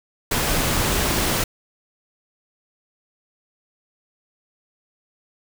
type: noise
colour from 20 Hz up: pink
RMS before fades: -21 dBFS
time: 0.31-1.44 s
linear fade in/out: 5 ms
effects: none